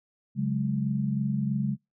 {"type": "chord", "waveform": "sine", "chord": "C# suspended fourth", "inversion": "none", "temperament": "just", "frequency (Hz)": [138.59, 184.79, 207.9], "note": ["C#3", "F#3", "G#3"], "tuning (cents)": [0, -2, 2], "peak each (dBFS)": [-28, -32, -28], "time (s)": [0.35, 1.77], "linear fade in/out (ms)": 50, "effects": ["noise-tail reverb RT60 0.2 s tail -26 dB re dry"]}